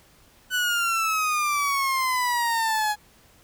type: exponential sweep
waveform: 30% pulse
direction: down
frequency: 1500 to 833 Hz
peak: -19 dBFS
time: 0.5-2.96 s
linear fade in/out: 50 ms
effects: pink hiss -56 dBFS RMS until 3.43 s